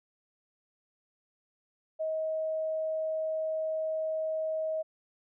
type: tone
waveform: sine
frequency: 633 Hz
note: D#5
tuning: 30 cents sharp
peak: -29 dBFS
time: 1.99-4.83 s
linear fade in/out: 20 ms
effects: none